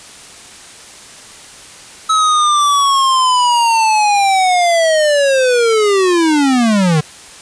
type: linear sweep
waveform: square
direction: down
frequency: 1294 to 146.83 Hz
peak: -10 dBFS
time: 2.09-7.01 s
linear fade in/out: 10 ms
effects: white hiss -36 dBFS RMS until 7.41 s + resampled to 22050 Hz